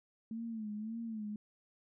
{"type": "tone with vibrato", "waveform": "sine", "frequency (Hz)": 220, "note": "A3", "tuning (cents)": 0, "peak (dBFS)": -38, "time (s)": [0.31, 1.36], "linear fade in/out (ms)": 2, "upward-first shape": "sine", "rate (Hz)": 1.8, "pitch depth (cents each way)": 88, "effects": []}